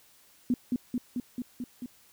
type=tone with echo; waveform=sine; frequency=246.3 Hz; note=B3; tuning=5 cents flat; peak=-22 dBFS; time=0.5-0.54 s; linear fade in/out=2 ms; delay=220 ms; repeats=6; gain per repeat=-2 dB; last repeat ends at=1.86 s; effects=white hiss -60 dBFS RMS until 2.12 s